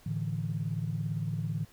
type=chord; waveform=sine; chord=A suspended fourth; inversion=none; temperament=equal; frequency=110 / 146.83 / 164.81 Hz; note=A2 / D3 / E3; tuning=0 / 0 / 0 cents; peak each=-34 dBFS; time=0.06-1.65 s; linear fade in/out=5 ms; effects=tanh soft clip ceiling -21 dBFS + pink hiss -59 dBFS RMS until 1.72 s